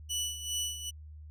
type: tone with tremolo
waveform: 20% pulse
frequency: 2960 Hz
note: F#7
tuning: in tune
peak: -25 dBFS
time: 0.09-0.91 s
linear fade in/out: 20 ms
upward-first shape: sine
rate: 2.5 Hz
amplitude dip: 70%
effects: added 76 Hz sine -45 dBFS peak until 1.3 s